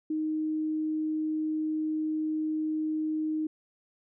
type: tone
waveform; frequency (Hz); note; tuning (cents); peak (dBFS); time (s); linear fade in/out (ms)
sine; 311.1; D#4; 0; -27; 0.1-3.47; 5
effects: none